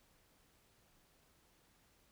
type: silence
effects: pink hiss -71 dBFS RMS until 2.11 s